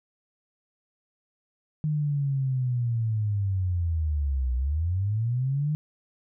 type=linear two-way sweep; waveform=sine; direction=down then up; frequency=154.1 to 60.8 to 154.1 Hz; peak=-23 dBFS; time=1.84-5.75 s; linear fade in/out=0 ms; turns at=4.55 s; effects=none